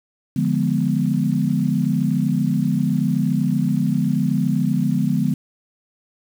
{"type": "chord", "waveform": "sine", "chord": "D diminished seventh", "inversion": "none", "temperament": "equal", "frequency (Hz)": [146.83, 174.61, 207.7, 246.9], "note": ["D3", "F3", "Ab3", "Cb4"], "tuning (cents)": [0, 0, 0, 0], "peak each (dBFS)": -22, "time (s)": [0.36, 5.34], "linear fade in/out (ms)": 5, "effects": ["7-bit"]}